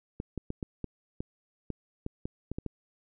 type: clicks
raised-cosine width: 3 ms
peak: -21 dBFS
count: 12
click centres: 0.201 / 0.377 / 0.504 / 0.628 / 0.843 / 1.205 / 1.703 / 2.064 / 2.255 / 2.516 / 2.585 / 2.663 s
effects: none